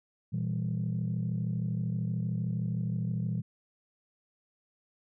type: chord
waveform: sine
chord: E diminished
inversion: second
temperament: just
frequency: 118.67 / 164.81 / 197.78 Hz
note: Bb2 / E3 / G3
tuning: +31 / 0 / +16 cents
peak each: -31 / -32 / -35 dBFS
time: 0.32-3.42 s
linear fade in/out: 20 ms
effects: tanh soft clip ceiling -23 dBFS